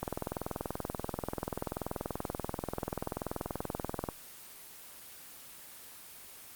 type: click train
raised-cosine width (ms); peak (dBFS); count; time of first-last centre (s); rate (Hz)
1; -19; 85; 0.03-4.088; 20.7
effects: white hiss -50 dBFS RMS until 6.55 s + Opus 24 kbps